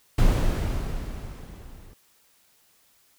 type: noise with level ramp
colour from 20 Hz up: brown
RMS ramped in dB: -18 to -47 dBFS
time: 0.18-1.94 s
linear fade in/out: 5 ms
effects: white hiss -62 dBFS RMS until 3.18 s